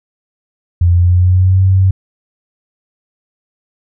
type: tone with pitch glide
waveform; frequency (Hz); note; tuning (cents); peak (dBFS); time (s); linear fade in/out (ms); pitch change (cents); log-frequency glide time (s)
sine; 87 to 94.87; F2 to F#2; -6 to +44; -6; 0.81-1.91; 5; +150; 0.93-1.62
effects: none